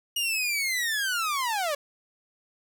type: linear sweep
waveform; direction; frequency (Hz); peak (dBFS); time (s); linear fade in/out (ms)
sawtooth; down; 2882 to 554.4; -22; 0.16-1.75; 5
effects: none